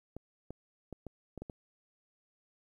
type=clicks; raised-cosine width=2 ms; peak=-29 dBFS; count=7; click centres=0.166 / 0.506 / 0.927 / 1.067 / 1.377 / 1.42 / 1.498 s; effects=11-bit